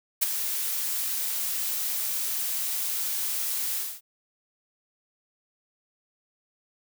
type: noise with ADSR envelope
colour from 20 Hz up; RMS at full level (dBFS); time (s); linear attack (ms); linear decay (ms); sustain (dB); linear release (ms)
blue; -20; 0.21-4.01; 19; 17; -9; 240
effects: none